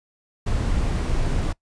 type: noise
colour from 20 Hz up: brown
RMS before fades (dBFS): -22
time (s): 0.46-1.53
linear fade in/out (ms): 10
effects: noise-tail reverb RT60 0.1 s tail -21 dB re dry + resampled to 22050 Hz